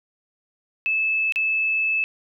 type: tone with dropouts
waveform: sine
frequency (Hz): 2614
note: E7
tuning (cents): -15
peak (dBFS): -19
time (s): 0.86-2.04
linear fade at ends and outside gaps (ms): 0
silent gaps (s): 1.323-1.359
effects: none